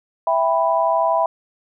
sine chord, E minor, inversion none, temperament just, 659.3 / 791.1 / 988.9 Hz, E5 / G5 / B5, 0 / +16 / +2 cents, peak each -18 / -22 / -19 dBFS, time 0.27-1.26 s, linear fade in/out 2 ms, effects none

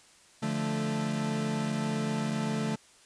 40% pulse chord, D minor, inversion none, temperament equal with one note detuned, 146.83 / 174.61 / 219.4 Hz, D3 / F3 / A3, 0 / 0 / -5 cents, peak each -33 / -36 / -30 dBFS, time 0.42-2.76 s, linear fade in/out 10 ms, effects white hiss -58 dBFS RMS until 3.05 s + resampled to 22050 Hz

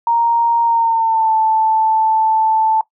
sine tone with pitch glide, 932.3 to 880 Hz, A#5 to A5, 0 to 0 cents, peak -11 dBFS, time 0.07-2.81 s, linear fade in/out 2 ms, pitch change -100 cents, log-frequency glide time 0.63-1.35 s, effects noise-tail reverb RT60 0.1 s tail -18 dB re dry

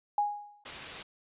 sine tone with exponential decay, 826 Hz, G#5, 10 cents flat, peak -22 dBFS, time 0.18-0.64 s, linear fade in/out 2 ms, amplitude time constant 98 ms
white noise, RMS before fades -39 dBFS, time 0.65-1.03 s, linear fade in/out 10 ms
effects resampled to 8000 Hz

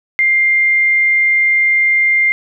sine tone, 2100 Hz, C7, 6 cents sharp, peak -9 dBFS, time 0.19-2.32 s, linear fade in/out 0 ms, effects none

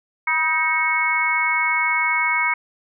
harmonic tone with a mistuned harmonic, 314.6 Hz, D#4, 19 cents sharp, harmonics 3 / 4 / 5 / 6 / 7, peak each -24 / -26 / -28 / -30 / -19 dBFS, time 0.27-2.54 s, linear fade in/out 5 ms, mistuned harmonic 3, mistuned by +41 cents, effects none

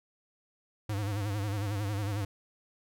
square tone with vibrato, 102.3 Hz, G#2, 26 cents flat, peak -31 dBFS, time 0.89-2.25 s, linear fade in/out 5 ms, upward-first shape sine, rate 11 Hz, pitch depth 91 cents each way, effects none

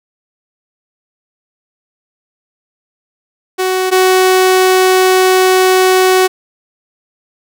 sawtooth tone pair in turn, 372.9 / 372.9 Hz, F#4 / F#4, +14 / +14 cents, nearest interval unison, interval 0 cents, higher neither, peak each -8 / -3 dBFS, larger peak second, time 3.58-3.91 / 3.91-6.28 s, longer second, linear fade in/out 20 ms, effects none

